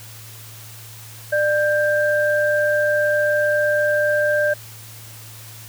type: tone pair together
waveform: sine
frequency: 596 / 1581.1 Hz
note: D5 / G6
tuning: +25 / +14 cents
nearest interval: octave + perfect fourth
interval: 1689 cents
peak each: -17 / -20 dBFS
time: 1.32-4.54 s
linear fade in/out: 10 ms
effects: added 111 Hz sine -40 dBFS peak until 5.68 s + white hiss -41 dBFS RMS until 5.68 s